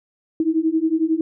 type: beating tone pair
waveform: sine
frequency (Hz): 315 / 326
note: D#4 / E4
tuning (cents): +21 / -19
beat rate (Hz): 11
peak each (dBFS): -20 / -19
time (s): 0.4-1.21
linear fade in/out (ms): 2
effects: none